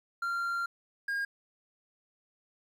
triangle tone pair in turn, 1384 / 1621.8 Hz, F6 / G#6, -16 / -42 cents, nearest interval minor third, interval 274 cents, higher second, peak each -28 dBFS, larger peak neither, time 0.22-0.66 / 1.08-1.25 s, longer first, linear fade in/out 5 ms, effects 11-bit

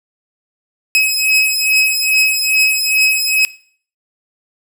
sawtooth beating tone pair, 2552 / 2554.4 Hz, D#7 / D#7, +43 / +45 cents, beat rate 2.4 Hz, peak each -11 dBFS, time 0.95-3.45 s, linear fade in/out 0 ms, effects noise-tail reverb RT60 0.5 s tail -19 dB re dry

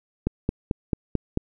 click train, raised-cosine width 3 ms, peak -9 dBFS, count 6, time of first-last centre 0.27-1.374 s, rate 4.53 Hz, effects none

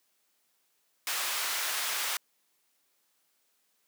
pink high-pass noise, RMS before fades -32 dBFS, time 1.07-2.17 s, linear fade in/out 2 ms, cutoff 1200 Hz, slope 12 dB/octave, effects white hiss -73 dBFS RMS until 3.87 s + high-pass 200 Hz 12 dB/octave

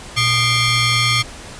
15% pulse ring-modulated tone, 1108.7 Hz, C#6, in tune, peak -4 dBFS, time 0.16-1.23 s, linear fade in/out 20 ms, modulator 989 Hz, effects pink hiss -35 dBFS RMS until 1.59 s + resampled to 22050 Hz

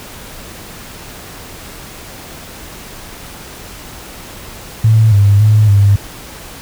sine tone with pitch steps, 110.6 / 100.9 / 106.9 / 100.6 Hz, A2 / G#2 / A2 / G2, +9 / -49 / -49 / +45 cents, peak -5 dBFS, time 4.84-5.96 s, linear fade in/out 5 ms, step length 280 ms, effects pink hiss -32 dBFS RMS until 6.61 s

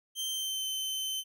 sawtooth tone with pitch glide, 3136 to 3077 Hz, G7 to G7, 0 to -33 cents, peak -29 dBFS, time 0.15-1.24 s, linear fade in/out 50 ms, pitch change -33 cents, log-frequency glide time 0.28-0.66 s, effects none

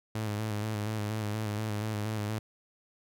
sawtooth tone with vibrato, 106.8 Hz, G#2, 49 cents sharp, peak -27 dBFS, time 0.15-2.39 s, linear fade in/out 5 ms, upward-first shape square, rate 4.2 Hz, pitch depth 39 cents each way, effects none

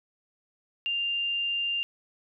sine tone, 2794 Hz, F7, in tune, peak -26 dBFS, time 0.86-1.83 s, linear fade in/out 0 ms, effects none

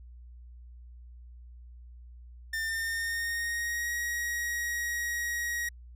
45% pulse tone with pitch glide, 1800 to 1896 Hz, A6 to A#6, +39 to +29 cents, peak -30 dBFS, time 2.53-5.69 s, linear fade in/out 5 ms, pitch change +90 cents, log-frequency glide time 2.66-3.91 s, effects added 60 Hz sine -46 dBFS peak until 5.95 s

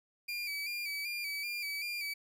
30% pulse tone with vibrato, 2344 Hz, D7, 4 cents flat, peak -33 dBFS, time 0.28-2.14 s, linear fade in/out 10 ms, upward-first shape square, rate 2.6 Hz, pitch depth 41 cents each way, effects none

